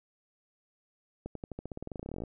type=accelerating click train; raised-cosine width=2 ms; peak=-25 dBFS; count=23; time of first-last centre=1.26-2.237 s; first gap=93 ms; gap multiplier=0.92; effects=none